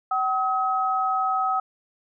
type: tone pair together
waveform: sine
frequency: 761 / 1274.7 Hz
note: F#5 / D#6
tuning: +48 / +41 cents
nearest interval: major sixth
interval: 893 cents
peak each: -24 / -23 dBFS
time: 0.11-1.6 s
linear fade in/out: 5 ms
effects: none